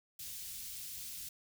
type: band-stop noise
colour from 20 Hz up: white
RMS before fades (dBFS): -45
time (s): 0.19-1.29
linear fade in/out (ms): 5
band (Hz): 140 to 3400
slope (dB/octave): 12
effects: none